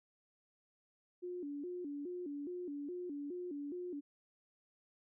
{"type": "tone with vibrato", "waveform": "sine", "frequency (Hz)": 320.5, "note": "E4", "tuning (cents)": -49, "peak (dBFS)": -40, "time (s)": [1.22, 4.01], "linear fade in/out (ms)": 20, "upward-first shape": "square", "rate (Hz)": 2.4, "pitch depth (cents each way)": 190, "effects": []}